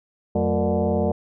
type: tone with frequency modulation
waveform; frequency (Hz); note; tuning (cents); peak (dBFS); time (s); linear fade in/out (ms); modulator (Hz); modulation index
sine; 185; F#3; 0; -18; 0.35-1.12; 5; 136; 3.8
effects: none